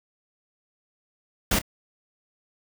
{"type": "noise with echo", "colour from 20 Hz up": "pink", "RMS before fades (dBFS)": -22, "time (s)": [1.51, 1.59], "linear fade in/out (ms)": 5, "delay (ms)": 27, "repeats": 1, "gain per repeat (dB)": -15, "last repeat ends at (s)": 1.617, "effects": []}